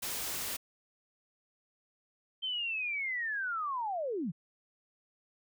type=noise; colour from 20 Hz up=white; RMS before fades=-37 dBFS; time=0.02-0.57 s; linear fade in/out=10 ms
type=linear sweep; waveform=sine; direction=down; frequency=3136 to 138.9 Hz; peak=-32 dBFS; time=2.42-4.32 s; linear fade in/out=20 ms
effects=none